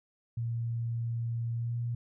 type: tone with pitch glide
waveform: sine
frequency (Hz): 116.54 to 118.78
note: A#2 to A#2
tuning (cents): 0 to +33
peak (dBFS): -30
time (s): 0.37-1.95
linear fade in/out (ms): 5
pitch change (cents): +33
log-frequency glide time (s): 1.54-1.77
effects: none